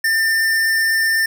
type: tone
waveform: square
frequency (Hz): 1796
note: A6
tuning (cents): +35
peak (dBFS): -15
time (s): 0.04-1.26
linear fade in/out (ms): 5
effects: none